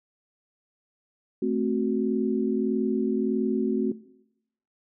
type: chord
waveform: sine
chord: F# diminished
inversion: first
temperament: equal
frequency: 220 / 261.6 / 370 Hz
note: A3 / C4 / F#4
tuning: 0 / 0 / 0 cents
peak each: -28 / -27 / -26 dBFS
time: 1.42-3.92 s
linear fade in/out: 5 ms
effects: noise-tail reverb RT60 0.8 s tail -18 dB re dry